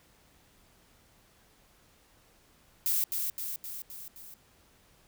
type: noise with echo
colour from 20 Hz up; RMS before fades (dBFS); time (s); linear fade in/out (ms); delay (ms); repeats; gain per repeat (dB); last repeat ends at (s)
violet; -28; 2.86-3.04; 0; 260; 5; -4; 4.34
effects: pink hiss -63 dBFS RMS until 5.07 s